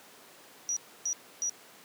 sine tone bursts, 5810 Hz, F#8, 32 cents flat, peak -28 dBFS, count 3, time 0.69-1.495 s, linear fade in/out 0 ms, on 75 ms, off 290 ms, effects pink hiss -53 dBFS RMS until 1.84 s + high-pass 300 Hz 12 dB/octave

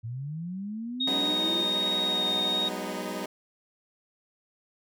sine linear sweep, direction up, 109 to 349.2 Hz, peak -32 dBFS, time 0.03-1.64 s, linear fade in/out 20 ms
sine tone with vibrato, 3729 Hz, A#7, in tune, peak -25 dBFS, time 1-2.69 s, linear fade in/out 10 ms, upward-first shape sine, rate 1.3 Hz, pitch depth 13 cents each way
15% pulse chord, G# minor seventh, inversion third, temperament equal with one note detuned, 185 / 203.6 / 246.9 / 311.1 Hz, F#3 / G#3 / B3 / D#4, 0 / -34 / 0 / 0 cents, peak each -31 dBFS, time 1.07-3.26 s, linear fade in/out 5 ms
effects none

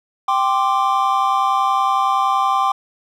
triangle chord, G suspended fourth, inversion none, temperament just, 784 / 1045.3 / 1176 Hz, G5 / C6 / D6, 0 / -2 / +2 cents, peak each -17 dBFS, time 0.28-2.72 s, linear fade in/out 5 ms, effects none

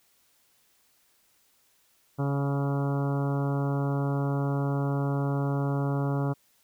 harmonic tone with a mistuned harmonic, 140 Hz, C#3, 18 cents sharp, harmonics 1 / 2 / 3 / 4 / 5 / 6 / 7 / 8 / 9 / 10, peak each -26 / -32 / -36 / -38 / -40 / -42 / -43 / -44 / -45 / -46 dBFS, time 2.18-6.34 s, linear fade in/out 20 ms, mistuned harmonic 8, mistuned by +18 cents, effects white hiss -66 dBFS RMS until 6.63 s

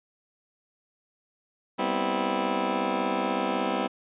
15% pulse chord, C major seventh, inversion second, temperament just, 196.22 / 245.3 / 261.6 / 327 Hz, G3 / B3 / C4 / E4, +2 / -12 / 0 / -14 cents, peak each -25 dBFS, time 1.78-3.88 s, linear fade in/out 20 ms, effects resampled to 8000 Hz

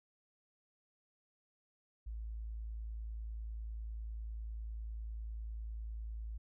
sine tone, 55 Hz, A1, in tune, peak -40 dBFS, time 2.06-6.38 s, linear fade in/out 10 ms, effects none

